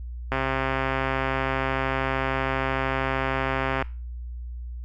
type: click train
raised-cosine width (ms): 0.5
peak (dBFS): -10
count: 467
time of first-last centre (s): 0.32-3.824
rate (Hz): 133
effects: added 60 Hz sine -32 dBFS peak until 4.84 s + Opus 48 kbps

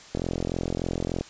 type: click train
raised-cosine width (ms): 2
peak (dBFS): -14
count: 47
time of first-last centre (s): 0.15-1.21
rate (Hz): 43.4
effects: white hiss -47 dBFS RMS until 1.29 s + resampled to 16000 Hz

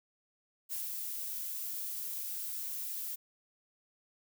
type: noise with ADSR envelope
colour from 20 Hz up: violet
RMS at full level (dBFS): -37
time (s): 0.69-3.16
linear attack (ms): 36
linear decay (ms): 150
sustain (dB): -2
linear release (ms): 14
effects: none

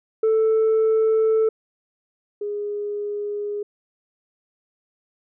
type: tone pair in turn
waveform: sine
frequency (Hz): 441.2 / 412.7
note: A4 / G#4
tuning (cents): +5 / -11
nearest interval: minor second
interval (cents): 116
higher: first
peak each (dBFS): -13 / -24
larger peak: first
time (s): 0.23-1.49 / 2.41-3.63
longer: first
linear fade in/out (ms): 5
effects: tanh soft clip ceiling -14 dBFS

